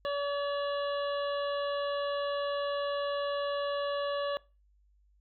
harmonic tone, 570 Hz, C#5, 48 cents sharp, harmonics 1 / 2 / 3 / 5 / 6 / 7, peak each -31 / -37 / -41 / -45 / -47 / -48 dBFS, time 0.05-4.37 s, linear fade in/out 0 ms, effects noise-tail reverb RT60 0.3 s tail -22 dB re dry + added 50 Hz sine -63 dBFS peak until 5.2 s

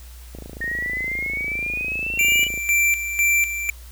click train, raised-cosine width 2 ms, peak -23 dBFS, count 62, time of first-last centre 0.35-2.576 s, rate 27.4 Hz
sine exponential sweep, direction up, 1840 to 2953 Hz, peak -23 dBFS, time 0.61-2.48 s, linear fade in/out 5 ms
square tone with tremolo, 2349 Hz, D7, in tune, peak -16 dBFS, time 2.19-3.7 s, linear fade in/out 2 ms, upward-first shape square, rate 2 Hz, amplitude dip 65%
effects added 60 Hz sine -38 dBFS peak until 3.91 s + white hiss -48 dBFS RMS until 3.91 s

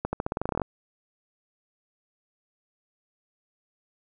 accelerating click train, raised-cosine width 1 ms, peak -13 dBFS, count 14, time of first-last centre 0.05-0.617 s, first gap 80 ms, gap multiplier 0.89, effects none

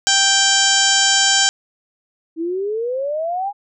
harmonic tone, 784 Hz, G5, in tune, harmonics 1 / 2 / 3 / 4 / 5 / 6 / 7 / 8 / 9 / 10, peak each -23 / -19 / -30 / -18 / -25 / -23 / -21 / -24 / -19 / -26 dBFS, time 0.07-1.49 s, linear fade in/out 0 ms
sine exponential sweep, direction up, 317.6 to 830.6 Hz, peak -19 dBFS, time 2.36-3.53 s, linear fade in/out 50 ms
effects none

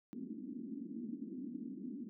white band-pass noise, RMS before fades -45 dBFS, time 0.13-2.09 s, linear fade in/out 0 ms, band 210 to 290 Hz, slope 48 dB/octave, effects none

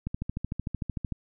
click train, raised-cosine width 5 ms, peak -18 dBFS, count 15, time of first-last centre 0.07-1.123 s, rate 13.3 Hz, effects none

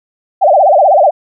sine tone with vibrato, 676 Hz, E5, 43 cents sharp, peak -4 dBFS, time 0.41-1.11 s, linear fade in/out 20 ms, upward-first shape sine, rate 16 Hz, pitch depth 280 cents each way, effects none

